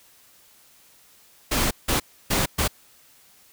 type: noise bursts at uneven times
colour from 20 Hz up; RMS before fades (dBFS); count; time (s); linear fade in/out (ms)
pink; -22; 4; 1.51-1.71 / 1.88-2 / 2.3-2.46 / 2.58-2.68; 10
effects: white hiss -55 dBFS RMS until 3.52 s